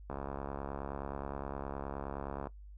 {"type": "click train", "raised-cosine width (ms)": 1, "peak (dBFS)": -25, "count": 166, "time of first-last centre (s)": [0.1, 2.471], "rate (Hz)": 69.6, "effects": ["noise-tail reverb RT60 0.1 s tail -18 dB re dry", "added 50 Hz sine -48 dBFS peak until 2.77 s"]}